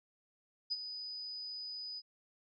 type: tone with ADSR envelope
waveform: sine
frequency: 4978 Hz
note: D#8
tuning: in tune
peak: -31 dBFS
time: 0.7-2.02 s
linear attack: 20 ms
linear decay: 36 ms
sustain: -10 dB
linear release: 40 ms
effects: none